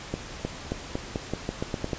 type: accelerating click train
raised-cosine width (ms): 2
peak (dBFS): -14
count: 11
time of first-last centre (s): 0.14-1.932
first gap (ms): 310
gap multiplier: 0.87
effects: pink hiss -40 dBFS RMS until 1.98 s + resampled to 16000 Hz